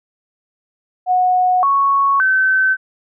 sine tone with pitch steps, 732 / 1108 / 1534 Hz, F#5 / C#6 / G6, -19 / -1 / -38 cents, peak -11 dBFS, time 1.06-2.77 s, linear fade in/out 50 ms, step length 570 ms, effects none

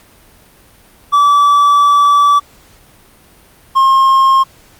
triangle tone pair in turn, 1154 / 1069.7 Hz, D6 / C6, -31 / +38 cents, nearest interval minor second, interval 131 cents, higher first, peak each -4 dBFS, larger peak neither, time 1.12-2.4 / 3.75-4.44 s, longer first, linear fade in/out 20 ms, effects pink hiss -45 dBFS RMS until 4.79 s + Opus 48 kbps

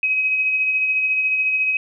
sine tone with tremolo, 2537 Hz, D#7, 33 cents sharp, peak -15 dBFS, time 0.03-1.77 s, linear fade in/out 2 ms, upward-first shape sine, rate 14 Hz, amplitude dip 35%, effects none

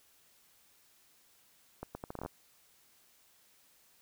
accelerating click train, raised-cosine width 1 ms, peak -26 dBFS, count 10, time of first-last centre 1.83-2.261 s, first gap 120 ms, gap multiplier 0.74, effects white hiss -66 dBFS RMS until 4.01 s

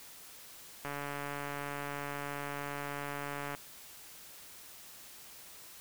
click train, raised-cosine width 0.5 ms, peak -24 dBFS, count 387, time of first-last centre 0.85-3.549 s, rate 143 Hz, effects white hiss -52 dBFS RMS until 5.8 s

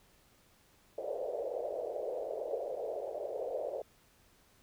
white band-pass noise, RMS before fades -38 dBFS, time 0.98-3.82 s, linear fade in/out 5 ms, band 430 to 630 Hz, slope 48 dB/octave, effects pink hiss -66 dBFS RMS until 4.62 s

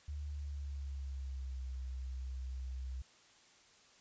sine tone with pitch glide, 73.3 to 64.55 Hz, D2 to C2, -3 to -23 cents, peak -39 dBFS, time 0.08-3.02 s, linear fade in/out 5 ms, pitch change -220 cents, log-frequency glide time 0.27-1.64 s, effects white hiss -64 dBFS RMS until 4 s + resampled to 16000 Hz

